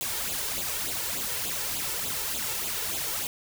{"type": "noise with flanger", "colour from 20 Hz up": "white", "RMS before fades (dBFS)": -31, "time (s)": [0.01, 3.27], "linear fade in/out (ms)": 0, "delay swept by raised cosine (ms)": [0.26, 2.26], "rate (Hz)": 3.4, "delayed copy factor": 0.7, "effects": []}